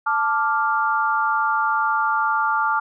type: chord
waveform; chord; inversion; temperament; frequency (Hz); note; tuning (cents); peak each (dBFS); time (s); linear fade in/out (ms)
sine; D minor; second; equal; 880 / 1174.7 / 1396.9; A5 / D6 / F6; 0 / 0 / 0; -22; 0.06-2.8; 10
effects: none